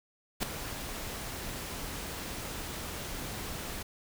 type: noise with ADSR envelope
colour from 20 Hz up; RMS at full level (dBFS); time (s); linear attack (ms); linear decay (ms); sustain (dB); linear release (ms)
pink; -28; 0.4-3.83; 30; 4; -11; 8
effects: none